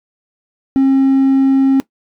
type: tone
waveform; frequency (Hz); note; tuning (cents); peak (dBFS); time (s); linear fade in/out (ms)
triangle; 269; C4; +48; -5; 0.76-1.8; 0
effects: noise-tail reverb RT60 0.1 s tail -19 dB re dry + tanh soft clip ceiling -3 dBFS